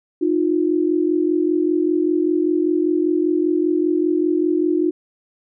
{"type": "tone pair together", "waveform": "sine", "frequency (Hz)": [309.6, 354.7], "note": ["D#4", "F4"], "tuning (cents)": [-9, 27], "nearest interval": "major second", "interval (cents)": 236, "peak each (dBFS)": -18, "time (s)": [0.21, 4.91], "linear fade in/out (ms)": 10, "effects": []}